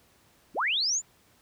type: linear sweep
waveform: sine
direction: up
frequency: 134.4 to 7290 Hz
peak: -24 dBFS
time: 0.54-1.02 s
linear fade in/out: 50 ms
effects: pink hiss -62 dBFS RMS until 1.41 s + high-pass 60 Hz 12 dB/octave